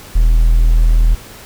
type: tone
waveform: triangle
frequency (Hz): 40.46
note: E1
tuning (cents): -32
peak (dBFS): -4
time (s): 0.15-1.15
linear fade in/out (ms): 10
effects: tanh soft clip ceiling 0 dBFS + pink hiss -36 dBFS RMS until 1.45 s